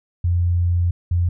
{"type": "tone pair in turn", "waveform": "sine", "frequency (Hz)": [87.31, 87.31], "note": ["F2", "F2"], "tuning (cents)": [0, 0], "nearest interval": "unison", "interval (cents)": 0, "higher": "neither", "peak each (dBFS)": -15, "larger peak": "neither", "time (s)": [[0.24, 0.91], [1.11, 1.29]], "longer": "first", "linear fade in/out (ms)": 5, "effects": []}